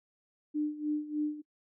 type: tone with tremolo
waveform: sine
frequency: 300 Hz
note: D4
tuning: 37 cents sharp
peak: -27 dBFS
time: 0.54-1.42 s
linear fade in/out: 20 ms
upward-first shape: sine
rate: 3.3 Hz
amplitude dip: 80%
effects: noise-tail reverb RT60 0.1 s tail -25 dB re dry